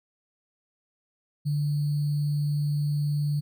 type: tone with sample-and-hold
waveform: sine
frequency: 146.83 Hz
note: D3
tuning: in tune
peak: -23 dBFS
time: 1.45-3.41 s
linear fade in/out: 20 ms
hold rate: 4410 Hz
effects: none